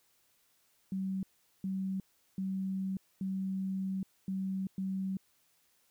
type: tone bursts at uneven times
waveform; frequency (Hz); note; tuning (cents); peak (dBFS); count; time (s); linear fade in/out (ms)
sine; 190.9; G3; -46; -32; 6; 0.92-1.23 / 1.64-2 / 2.38-2.97 / 3.21-4.03 / 4.28-4.67 / 4.78-5.17; 2
effects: white hiss -71 dBFS RMS until 5.9 s